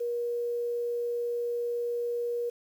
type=tone with quantisation; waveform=sine; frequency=477 Hz; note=A#4; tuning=40 cents sharp; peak=-28 dBFS; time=0-2.5 s; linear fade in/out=10 ms; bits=9; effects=none